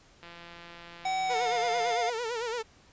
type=click train; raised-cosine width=0.3 ms; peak=-31 dBFS; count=293; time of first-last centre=0.23-1.938 s; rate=171 Hz
type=tone with pitch glide; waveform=square; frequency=757 to 706.3 Hz; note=F#5 to F5; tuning=+39 to +19 cents; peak=-28 dBFS; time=1.05-2.1 s; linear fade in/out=5 ms; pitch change=-120 cents; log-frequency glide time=1.25-1.61 s
type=tone with vibrato; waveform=sawtooth; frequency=466.2 Hz; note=A#4; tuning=in tune; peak=-27 dBFS; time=1.29-2.63 s; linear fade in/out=20 ms; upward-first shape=sine; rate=8.9 Hz; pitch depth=100 cents each way
effects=pink hiss -59 dBFS RMS until 2.92 s + resampled to 16000 Hz